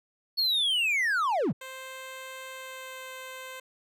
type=linear sweep; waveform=triangle; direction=down; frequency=4419 to 98.3 Hz; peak=-22 dBFS; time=0.37-1.53 s; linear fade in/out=20 ms
type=tone with pitch glide; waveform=10% pulse; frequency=523.3 to 518.8 Hz; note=C5 to C5; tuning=0 to -15 cents; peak=-31 dBFS; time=1.61-3.6 s; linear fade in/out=5 ms; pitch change=-15 cents; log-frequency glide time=2.49-3.12 s
effects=none